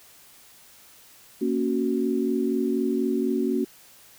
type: chord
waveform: sine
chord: F# major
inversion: first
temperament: equal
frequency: 233.1 / 277.2 / 370 Hz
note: A#3 / C#4 / F#4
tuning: 0 / 0 / 0 cents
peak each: -26 dBFS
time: 1.41-3.65 s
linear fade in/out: 10 ms
effects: white hiss -52 dBFS RMS until 4.18 s